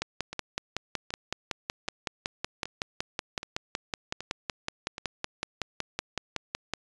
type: two click trains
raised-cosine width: 0.2 ms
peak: -12 / -20 dBFS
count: 37 / 7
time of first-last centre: 0.02-6.736 / 0.33-4.981 s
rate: 5.36 / 1.29 Hz
effects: resampled to 22050 Hz